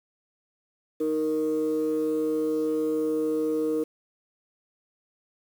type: tone pair together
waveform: sine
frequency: 311.1 / 466.7 Hz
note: D#4 / A#4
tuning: 0 / +2 cents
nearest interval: perfect fifth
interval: 702 cents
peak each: -25 / -24 dBFS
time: 1-3.84 s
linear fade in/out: 10 ms
effects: tanh soft clip ceiling -19 dBFS + 8-bit